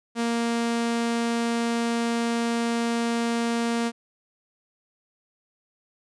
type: tone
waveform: sawtooth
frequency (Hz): 233.3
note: A#3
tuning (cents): +2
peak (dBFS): -19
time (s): 0.15-3.92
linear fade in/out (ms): 50
effects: resampled to 22050 Hz